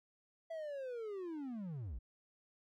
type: linear sweep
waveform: triangle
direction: down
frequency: 666 to 46.13 Hz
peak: -39 dBFS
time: 0.5-1.99 s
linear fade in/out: 10 ms
effects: none